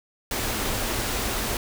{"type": "band-stop noise", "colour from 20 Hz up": "pink", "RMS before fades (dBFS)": -27, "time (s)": [0.31, 1.57], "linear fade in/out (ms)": 2, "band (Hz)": [130, 190], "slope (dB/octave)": 96, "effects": []}